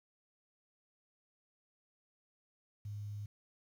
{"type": "tone", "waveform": "sine", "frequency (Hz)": 103.4, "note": "G#2", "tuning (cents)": -7, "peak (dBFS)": -40, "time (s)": [2.85, 3.26], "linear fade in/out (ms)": 5, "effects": ["11-bit"]}